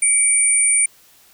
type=tone pair together; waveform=sine; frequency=2265 / 9060 Hz; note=C#7 / C#9; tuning=+37 / +37 cents; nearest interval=2 octaves; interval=2400 cents; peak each=-21 / -13 dBFS; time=0.02-0.86 s; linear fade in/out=5 ms; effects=white hiss -51 dBFS RMS until 1.33 s